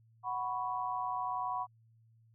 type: chord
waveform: sine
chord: F# suspended fourth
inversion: none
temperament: equal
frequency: 740 / 987.8 / 1108.7 Hz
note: F#5 / B5 / C#6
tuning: 0 / 0 / 0 cents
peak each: -38 / -36 / -39 dBFS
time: 0.23-1.67 s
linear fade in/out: 50 ms
effects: added 113 Hz sine -62 dBFS peak until 2.34 s